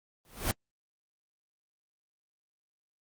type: noise with exponential growth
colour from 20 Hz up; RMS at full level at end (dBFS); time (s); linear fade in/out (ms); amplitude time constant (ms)
pink; -25; 0.25-0.51; 0; 56
effects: Opus 24 kbps